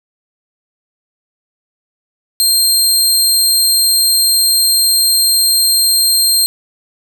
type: tone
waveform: 20% pulse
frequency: 4186 Hz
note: C8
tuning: in tune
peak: -3 dBFS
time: 2.4-6.46 s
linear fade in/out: 0 ms
effects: none